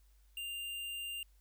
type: tone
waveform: square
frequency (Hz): 2794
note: F7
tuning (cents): 0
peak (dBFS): -40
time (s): 0.37-1.23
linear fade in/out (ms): 2
effects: added 50 Hz sine -62 dBFS peak until 1.4 s + white hiss -75 dBFS RMS until 1.4 s